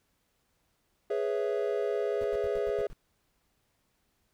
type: chord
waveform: triangle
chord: C# minor seventh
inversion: second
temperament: equal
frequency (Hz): 415.3 / 493.9 / 554.4 / 659.3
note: G#4 / B4 / C#5 / E5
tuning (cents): 0 / 0 / 0 / 0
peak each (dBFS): -28 / -33 / -33 / -34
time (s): 1.1-2.87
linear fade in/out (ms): 5
type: noise bursts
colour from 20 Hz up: brown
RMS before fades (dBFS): -43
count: 7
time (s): 2.21-2.931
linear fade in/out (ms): 0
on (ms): 31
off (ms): 84
effects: pink hiss -74 dBFS RMS until 4.33 s

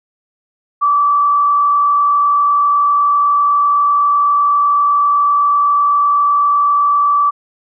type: tone with frequency modulation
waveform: sine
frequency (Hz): 1158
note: D6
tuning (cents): -25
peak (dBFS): -9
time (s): 0.81-7.31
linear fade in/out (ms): 20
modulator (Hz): 47.9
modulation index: 0.38
effects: none

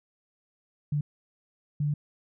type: tone bursts at uneven times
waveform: sine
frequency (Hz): 147.1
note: D3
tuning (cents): +3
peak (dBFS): -24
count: 2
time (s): 0.92-1.01 / 1.8-1.94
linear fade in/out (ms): 5
effects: none

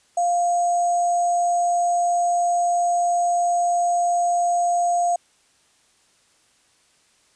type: tone with sample-and-hold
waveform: sine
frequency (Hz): 698.5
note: F5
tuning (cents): 0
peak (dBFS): -17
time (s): 0.17-5.16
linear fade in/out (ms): 5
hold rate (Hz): 7350
effects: white hiss -60 dBFS RMS until 7.35 s + resampled to 22050 Hz

